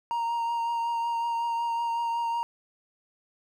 triangle tone with vibrato, 932.3 Hz, A#5, in tune, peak -24 dBFS, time 0.11-2.43 s, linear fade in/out 0 ms, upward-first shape triangle, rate 5.4 Hz, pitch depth 19 cents each way, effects none

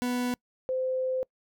40% pulse / sine tone pair in turn, 246.9 / 516.6 Hz, B3 / C5, 0 / -22 cents, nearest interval octave + minor second, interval 1278 cents, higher second, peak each -26 dBFS, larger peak neither, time 0.02-0.34 / 0.69-1.23 s, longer second, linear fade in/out 0 ms, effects noise-tail reverb RT60 0.1 s tail -26 dB re dry

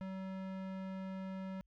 square tone with low-pass filter, 190 Hz, F#3, 46 cents sharp, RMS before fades -43 dBFS, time 0.01-1.61 s, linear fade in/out 0 ms, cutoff 2400 Hz, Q 0.55, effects added 50 Hz sine -70 dBFS peak until 1.66 s

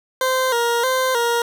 20% pulse tone with vibrato, 493.9 Hz, B4, in tune, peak -12 dBFS, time 0.21-1.42 s, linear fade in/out 2 ms, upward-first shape square, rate 1.6 Hz, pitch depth 82 cents each way, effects none

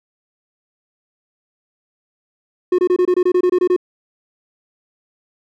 triangle tone bursts, 361.6 Hz, F#4, 40 cents flat, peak -9 dBFS, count 12, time 2.72-3.764 s, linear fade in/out 5 ms, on 65 ms, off 24 ms, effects none

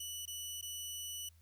15% pulse tone with dropouts, 2960 Hz, F#7, in tune, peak -34 dBFS, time 0-1.29 s, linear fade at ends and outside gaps 5 ms, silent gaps 0.256-0.276 / 0.613-0.625 s, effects added 82 Hz sine -61 dBFS peak until 1.41 s + white hiss -73 dBFS RMS until 1.41 s

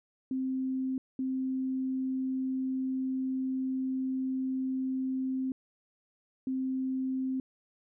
sine tone bursts at uneven times, 261.6 Hz, C4, in tune, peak -29 dBFS, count 3, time 0.31-0.98 / 1.19-5.52 / 6.47-7.4 s, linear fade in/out 2 ms, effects none

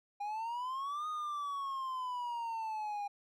triangle exponential two-way sweep, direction up then down, 807 to 1244.5 to 807 Hz, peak -34 dBFS, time 0.2-3.08 s, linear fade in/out 10 ms, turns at 1.08 s, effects none

